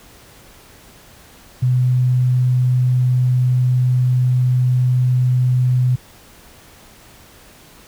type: tone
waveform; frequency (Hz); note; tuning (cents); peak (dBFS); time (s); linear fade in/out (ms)
sine; 126; B2; +35; -12; 1.62-5.96; 10
effects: pink hiss -45 dBFS RMS until 7.87 s